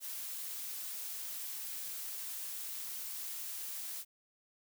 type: noise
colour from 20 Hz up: blue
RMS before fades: -42 dBFS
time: 0-4.05 s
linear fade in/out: 50 ms
effects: none